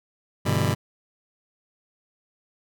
sawtooth chord, E minor seventh, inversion first, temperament just, 98.89 / 123.61 / 148.33 / 164.81 Hz, G2 / B2 / D3 / E3, +16 / +2 / +18 / 0 cents, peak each -21 / -21 / -22 / -25 dBFS, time 0.45-0.75 s, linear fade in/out 20 ms, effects none

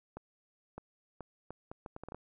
accelerating click train, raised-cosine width 1 ms, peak -29 dBFS, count 11, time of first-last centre 0.17-2.146 s, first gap 610 ms, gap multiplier 0.7, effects none

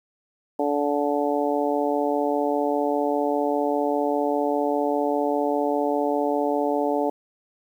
harmonic tone, 145 Hz, D3, 22 cents flat, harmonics 2 / 3 / 4 / 5 / 6, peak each -26 / -26 / -26 / -28 / -29 dBFS, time 0.59-7.1 s, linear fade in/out 5 ms, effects 9-bit

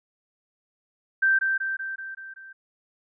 sine tone with echo, 1564 Hz, G6, 4 cents flat, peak -17 dBFS, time 1.22-1.39 s, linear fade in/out 10 ms, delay 190 ms, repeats 6, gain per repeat -4 dB, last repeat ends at 2.53 s, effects none

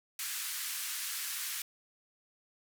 white band-pass noise, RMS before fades -38 dBFS, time 0.19-1.62 s, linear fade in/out 2 ms, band 1300 to 15000 Hz, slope 24 dB/octave, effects none

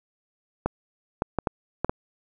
clicks, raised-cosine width 1 ms, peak -9 dBFS, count 6, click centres 0.66 / 1.221 / 1.387 / 1.472 / 1.846 / 1.895 s, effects none

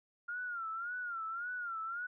sine tone with vibrato, 1396.9 Hz, F6, in tune, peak -37 dBFS, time 0.28-2.07 s, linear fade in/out 10 ms, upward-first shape sine, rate 1.8 Hz, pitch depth 110 cents each way, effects none

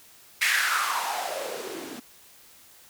blue noise with band-pass filter sweep, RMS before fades -28 dBFS, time 0.41-2 s, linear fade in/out 10 ms, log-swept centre 2100 to 250 Hz, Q 4.7, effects white hiss -53 dBFS RMS until 2.89 s

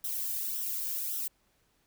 violet noise with flanger, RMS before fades -34 dBFS, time 0.04-1.28 s, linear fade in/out 5 ms, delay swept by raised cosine 0.43 to 1.53 ms, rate 1.8 Hz, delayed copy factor -0.65, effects pink hiss -71 dBFS RMS until 1.86 s

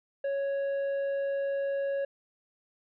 sine tone with tanh clipping, 554.4 Hz, C#5, in tune, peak -29 dBFS, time 0.24-2.05 s, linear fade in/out 5 ms, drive 6 dB, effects none

